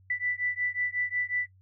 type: beating tone pair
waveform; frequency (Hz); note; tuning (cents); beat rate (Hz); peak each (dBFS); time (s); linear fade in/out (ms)
sine; 1975.5 / 1981; B6 / B6; 0 / +5; 5.5; -31 / -31; 0.1-1.47; 5
effects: noise-tail reverb RT60 0.1 s tail -21 dB re dry + added 94 Hz sine -56 dBFS peak until 1.61 s